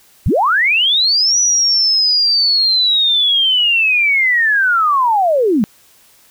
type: linear two-way sweep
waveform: sine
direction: up then down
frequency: 42.94 to 5920 to 187.6 Hz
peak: -10 dBFS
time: 0.26-5.64 s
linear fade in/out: 0 ms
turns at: 1.39 s
effects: white hiss -49 dBFS RMS until 6.3 s

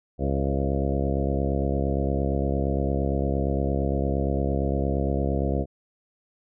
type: harmonic tone with a mistuned harmonic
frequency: 68.7 Hz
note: C#2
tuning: 15 cents flat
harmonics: 1 / 2 / 3 / 4 / 5 / 6 / 7 / 8 / 9 / 10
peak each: -26 / -29 / -31 / -32 / -33 / -34 / -34 / -35 / -36 / -36 dBFS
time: 0.18-5.66 s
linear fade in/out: 50 ms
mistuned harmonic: 7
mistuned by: +26 cents
effects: none

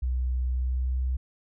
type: tone with pitch glide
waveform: sine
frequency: 62.8 to 64.01 Hz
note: B1 to C2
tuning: +30 to -37 cents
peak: -24 dBFS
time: 0.02-1.17 s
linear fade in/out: 10 ms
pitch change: +33 cents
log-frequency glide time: 0.48-1.06 s
effects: none

